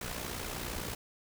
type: noise with amplitude modulation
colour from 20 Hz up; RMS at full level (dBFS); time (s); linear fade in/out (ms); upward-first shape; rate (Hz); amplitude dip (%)
pink; -36; 0.01-0.95; 5; sine; 59.8; 60
effects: none